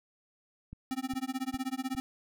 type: click train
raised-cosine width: 5 ms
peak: -31 dBFS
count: 4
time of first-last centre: 0.73-1.95 s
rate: 2.46 Hz
type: tone with tremolo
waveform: square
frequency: 261.6 Hz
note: C4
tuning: in tune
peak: -30 dBFS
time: 0.91-2 s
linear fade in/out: 0 ms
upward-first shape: sine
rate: 16 Hz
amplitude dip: 100%
effects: none